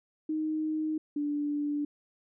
sine tone pair in turn, 311.1 / 292.5 Hz, D#4 / D4, 0 / -7 cents, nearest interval minor second, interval 107 cents, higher first, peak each -28 dBFS, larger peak neither, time 0.29-0.98 / 1.16-1.85 s, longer neither, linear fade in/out 5 ms, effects none

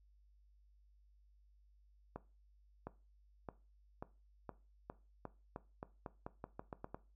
accelerating click train, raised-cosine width 1 ms, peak -30 dBFS, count 16, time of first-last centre 2.16-6.945 s, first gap 710 ms, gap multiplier 0.87, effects noise-tail reverb RT60 0.3 s tail -17 dB re dry + added 50 Hz sine -65 dBFS peak until 7.15 s

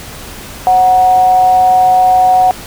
sine tone with amplitude modulation, 740 Hz, F#5, in tune, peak -3 dBFS, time 0.67-2.51 s, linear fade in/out 0 ms, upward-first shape sine, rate 206 Hz, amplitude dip 40%, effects pink hiss -29 dBFS RMS until 2.66 s

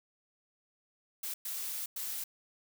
blue noise bursts at uneven times, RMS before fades -38 dBFS, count 3, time 1.23-1.34 / 1.45-1.86 / 1.96-2.24 s, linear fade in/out 5 ms, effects none

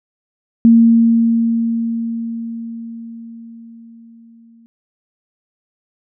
sine tone with exponential decay, 230 Hz, A#3, 23 cents flat, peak -4 dBFS, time 0.65-4.66 s, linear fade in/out 0 ms, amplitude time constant 870 ms, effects none

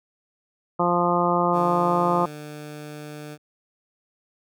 harmonic tone, 174.9 Hz, F3, 3 cents sharp, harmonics 1 / 2 / 3 / 4 / 5 / 6 / 7, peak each -26 / -26 / -26 / -26 / -26 / -26 / -26 dBFS, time 0.79-2.26 s, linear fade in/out 10 ms
15% pulse tone, 150 Hz, D3, 37 cents sharp, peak -29 dBFS, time 1.52-3.38 s, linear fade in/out 50 ms
effects none

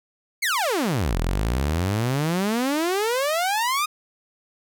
sawtooth exponential two-way sweep, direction down then up, 2289 to 38.99 to 1257 Hz, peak -17 dBFS, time 0.42-3.86 s, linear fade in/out 10 ms, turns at 1.18 s, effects none

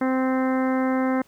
harmonic tone, 260.3 Hz, C4, 9 cents flat, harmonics 1 / 2 / 3 / 4 / 5 / 6 / 7 / 8, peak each -21 / -27 / -31 / -33 / -35 / -37 / -38 / -39 dBFS, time 0.01-1.22 s, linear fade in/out 5 ms, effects pink hiss -58 dBFS RMS until 1.27 s

